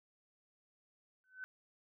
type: tone with exponential growth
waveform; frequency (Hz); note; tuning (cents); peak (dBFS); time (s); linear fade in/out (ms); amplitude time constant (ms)
sine; 1516; F#6; +42; -39; 1.24-1.44; 0; 43
effects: none